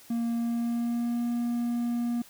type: tone with pitch glide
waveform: triangle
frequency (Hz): 233.1 to 238.1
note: A#3 to A#3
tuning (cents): 0 to +37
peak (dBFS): -24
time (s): 0.1-2.22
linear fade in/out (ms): 5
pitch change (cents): +37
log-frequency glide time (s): 0.29-1.24
effects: white hiss -53 dBFS RMS until 2.29 s